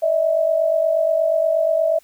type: tone pair together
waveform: sine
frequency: 601.6 / 650 Hz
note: D5 / E5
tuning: +42 / -24 cents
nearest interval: minor second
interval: 134 cents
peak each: -21 / -16 dBFS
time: 0.02-1.99 s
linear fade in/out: 10 ms
effects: white hiss -55 dBFS RMS until 2.03 s